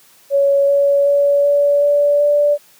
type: tone with pitch steps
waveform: sine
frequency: 559 / 563.9 / 568.8 / 573.7 / 578.7 / 583.7 Hz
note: C#5 / C#5 / C#5 / D5 / D5 / D5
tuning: +14 / +30 / +45 / -41 / -26 / -11 cents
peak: -10 dBFS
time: 0.3-2.58 s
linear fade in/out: 50 ms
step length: 380 ms
effects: white hiss -49 dBFS RMS until 2.79 s + high-pass 100 Hz 12 dB/octave